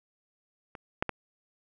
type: clicks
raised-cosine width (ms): 0.5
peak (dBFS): -27 / -11 / -15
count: 3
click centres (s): 0.752 / 1.025 / 1.093
effects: none